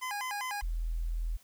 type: tone with vibrato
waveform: 25% pulse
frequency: 915 Hz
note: A#5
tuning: 32 cents flat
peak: -30 dBFS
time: 0.01-0.62 s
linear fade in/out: 20 ms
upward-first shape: square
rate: 5 Hz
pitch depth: 190 cents each way
type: tone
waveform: sine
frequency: 41.2 Hz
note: E1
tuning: in tune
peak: -30 dBFS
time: 0.62-1.37 s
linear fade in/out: 10 ms
effects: white hiss -62 dBFS RMS until 1.43 s